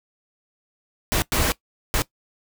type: noise bursts at uneven times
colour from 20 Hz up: pink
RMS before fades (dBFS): -21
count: 3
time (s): 1.12-1.22 / 1.32-1.52 / 1.94-2.02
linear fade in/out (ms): 0
effects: noise-tail reverb RT60 0.1 s tail -19 dB re dry